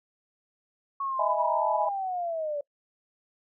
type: linear sweep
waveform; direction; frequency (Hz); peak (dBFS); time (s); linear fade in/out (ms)
sine; down; 1108.7 to 568; -28; 1-2.61; 5
type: chord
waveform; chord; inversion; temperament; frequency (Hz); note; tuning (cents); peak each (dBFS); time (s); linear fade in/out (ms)
sine; E major seventh; third; equal with one note detuned; 622.3 / 659.3 / 834 / 987.8; D#5 / E5 / G#5 / B5; 0 / 0 / +7 / 0; -30; 1.19-1.89; 5
effects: noise-tail reverb RT60 0.1 s tail -24 dB re dry